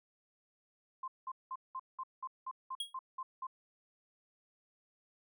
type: tone bursts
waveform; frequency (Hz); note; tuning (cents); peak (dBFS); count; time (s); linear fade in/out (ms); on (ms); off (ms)
sine; 1046.5; C6; 0; -38; 11; 1.03-3.469; 5; 49; 190
type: tone with exponential decay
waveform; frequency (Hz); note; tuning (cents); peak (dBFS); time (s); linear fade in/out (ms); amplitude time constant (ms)
square; 3294; G#7; -15; -33; 2.8-2.94; 5; 29
effects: none